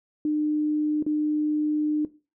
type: tone with dropouts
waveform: sine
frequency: 302.1 Hz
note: D4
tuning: 49 cents sharp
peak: -21 dBFS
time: 0.25-2.05 s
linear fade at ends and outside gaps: 2 ms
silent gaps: 1.026-1.064 s
effects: noise-tail reverb RT60 0.3 s tail -17 dB re dry